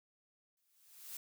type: noise with exponential growth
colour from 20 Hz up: blue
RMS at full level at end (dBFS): -44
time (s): 0.57-1.17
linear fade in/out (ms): 2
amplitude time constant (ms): 130
effects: none